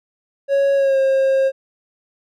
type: tone with pitch glide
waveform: triangle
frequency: 554.4 to 536.1 Hz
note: C#5 to C5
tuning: 0 to +42 cents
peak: -11 dBFS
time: 0.48-1.52 s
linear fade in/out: 50 ms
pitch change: -58 cents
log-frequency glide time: 0.75-0.98 s
effects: none